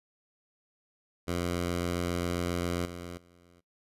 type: tone with level steps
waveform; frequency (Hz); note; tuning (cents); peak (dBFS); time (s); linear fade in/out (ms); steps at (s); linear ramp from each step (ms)
10% pulse; 87.4; F2; +2; -21 / -31 / -50; 1.27-3.61; 20; 2.85 / 3.17; 2
effects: noise-tail reverb RT60 0.2 s tail -26 dB re dry + resampled to 32000 Hz